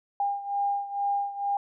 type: beating tone pair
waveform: sine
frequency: 804 / 806.2 Hz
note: G5 / G5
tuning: +44 / +48 cents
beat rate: 2.2 Hz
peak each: -27 / -31 dBFS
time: 0.2-1.57 s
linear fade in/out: 2 ms
effects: none